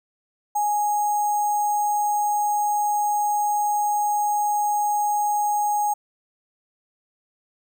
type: tone with sample-and-hold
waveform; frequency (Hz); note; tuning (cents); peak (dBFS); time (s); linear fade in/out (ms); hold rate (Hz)
sine; 830.6; G#5; 0; -19; 0.55-5.94; 10; 7350
effects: none